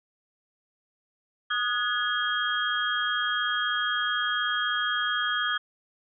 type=tone cluster; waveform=sine; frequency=1240 / 1464 / 1687 / 3245 Hz; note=D#6 / F#6 / G#6 / G#7; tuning=-6 / -19 / +27 / -41 cents; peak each=-30 dBFS; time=1.5-5.58 s; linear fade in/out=10 ms; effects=none